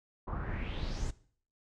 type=noise with low-pass filter sweep; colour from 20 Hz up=brown; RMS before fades=-36 dBFS; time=0.27-1.11 s; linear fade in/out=10 ms; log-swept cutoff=1000 to 7900 Hz; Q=4.2; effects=noise-tail reverb RT60 0.5 s tail -18 dB re dry